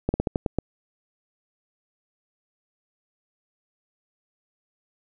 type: slowing click train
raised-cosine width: 2 ms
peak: -9 dBFS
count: 7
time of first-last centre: 0.09-0.586 s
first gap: 50 ms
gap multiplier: 1.2
effects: none